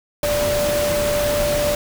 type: tone in noise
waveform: sine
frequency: 587.3 Hz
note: D5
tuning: in tune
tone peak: -18 dBFS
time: 0.23-1.75 s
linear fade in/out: 2 ms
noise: pink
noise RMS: -24 dBFS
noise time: 0.23-1.75 s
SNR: +3 dB
effects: none